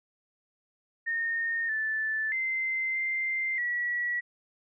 sine tone with pitch steps, 1837 / 1755 / 2075 / 2089 / 1933 Hz, A#6 / A6 / C7 / C7 / B6, -26 / -5 / -15 / -3 / -38 cents, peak -27 dBFS, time 1.06-4.21 s, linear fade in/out 20 ms, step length 630 ms, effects none

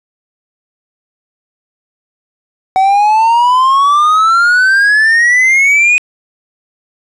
triangle exponential sweep, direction up, 752 to 2500 Hz, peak -4 dBFS, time 2.76-5.98 s, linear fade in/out 0 ms, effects resampled to 24000 Hz + 7-bit

